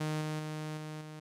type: tone with level steps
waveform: sawtooth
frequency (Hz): 154.2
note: D#3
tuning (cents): -15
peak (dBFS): -28 / -30 / -33 / -36 / -40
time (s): 0-1.2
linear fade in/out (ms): 10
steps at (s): 0.21 / 0.39 / 0.77 / 1.01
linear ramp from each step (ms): 5
effects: low-pass 11000 Hz 12 dB/octave

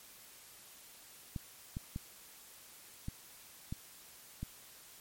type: clicks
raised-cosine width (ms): 5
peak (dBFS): -26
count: 6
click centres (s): 1.362 / 1.769 / 1.961 / 3.084 / 3.725 / 4.43
effects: white hiss -56 dBFS RMS until 5 s + MP3 64 kbps

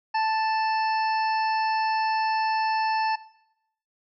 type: harmonic tone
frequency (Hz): 880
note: A5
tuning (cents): 0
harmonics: 1 / 2 / 3 / 5 / 6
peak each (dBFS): -22 / -32 / -35 / -39 / -40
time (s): 0.14-3.16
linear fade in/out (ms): 10
effects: noise-tail reverb RT60 0.8 s tail -19 dB re dry

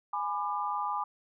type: chord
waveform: sine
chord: G# diminished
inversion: none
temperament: just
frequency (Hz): 830.6 / 996.7 / 1196.1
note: G#5 / B5 / D6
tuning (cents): 0 / +16 / +31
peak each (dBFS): -34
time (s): 0.13-1.04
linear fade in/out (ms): 5
effects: none

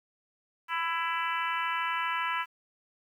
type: harmonic tone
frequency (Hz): 332.5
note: E4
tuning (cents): +15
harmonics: 3 / 4 / 5 / 6 / 7 / 8 / 9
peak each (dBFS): -32 / -34 / -36 / -38 / -39 / -40 / -41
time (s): 0.68-2.46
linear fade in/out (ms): 50
effects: 10-bit

